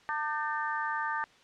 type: harmonic tone with a mistuned harmonic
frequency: 300 Hz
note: D4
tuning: 37 cents sharp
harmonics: 3 / 4 / 5 / 6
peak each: -34 / -35 / -36 / -37 dBFS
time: 0.09-1.24 s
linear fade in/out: 0 ms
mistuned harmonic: 5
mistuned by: +56 cents
effects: white hiss -59 dBFS RMS until 1.43 s + low-pass 4000 Hz 12 dB/octave